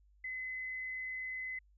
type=tone; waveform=sine; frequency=2032 Hz; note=B6; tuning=49 cents sharp; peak=-38 dBFS; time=0.24-1.59 s; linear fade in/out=5 ms; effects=added 50 Hz sine -63 dBFS peak until 1.77 s